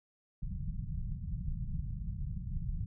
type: low-pass noise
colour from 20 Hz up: pink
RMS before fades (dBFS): -37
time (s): 0.42-2.86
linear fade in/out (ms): 5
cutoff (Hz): 180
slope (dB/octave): 48
effects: none